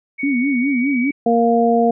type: tone with pitch glide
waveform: sine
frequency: 2231 to 2269 Hz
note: C#7 to C#7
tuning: +11 to +40 cents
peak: -23 dBFS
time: 0.18-1.12 s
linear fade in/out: 20 ms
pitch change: +29 cents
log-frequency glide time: 0.53-0.97 s
type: tone with vibrato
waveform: sine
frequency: 261.6 Hz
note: C4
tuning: in tune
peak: -15 dBFS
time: 0.23-1.11 s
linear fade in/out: 5 ms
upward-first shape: sine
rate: 4.9 Hz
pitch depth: 160 cents each way
type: harmonic tone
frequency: 233.1 Hz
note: A#3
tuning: in tune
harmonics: 1 / 2 / 3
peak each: -16 / -16 / -16 dBFS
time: 1.26-1.91 s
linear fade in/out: 5 ms
effects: none